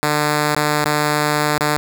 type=tone with dropouts; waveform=5% pulse; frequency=149.4 Hz; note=D3; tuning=30 cents sharp; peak=-4 dBFS; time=0.03-1.77 s; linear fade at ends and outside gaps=0 ms; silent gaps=0.549-0.565 / 0.842-0.856 / 1.581-1.608 s; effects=none